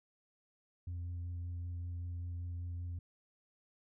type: tone with vibrato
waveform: sine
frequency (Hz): 87.2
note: F2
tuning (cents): -2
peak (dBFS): -36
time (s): 0.87-2.99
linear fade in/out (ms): 5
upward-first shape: sine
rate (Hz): 5.2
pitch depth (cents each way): 14
effects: tanh soft clip ceiling -37 dBFS